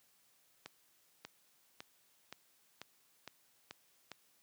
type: accelerating click train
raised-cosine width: 0.2 ms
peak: -28 dBFS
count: 8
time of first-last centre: 0.66-4.117 s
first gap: 590 ms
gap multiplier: 0.94
effects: white hiss -71 dBFS RMS until 4.42 s + high-pass 100 Hz 12 dB/octave